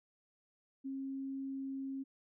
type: tone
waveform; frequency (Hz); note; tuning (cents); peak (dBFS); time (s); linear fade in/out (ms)
sine; 269.9; C#4; -46; -38; 0.84-2.04; 20
effects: none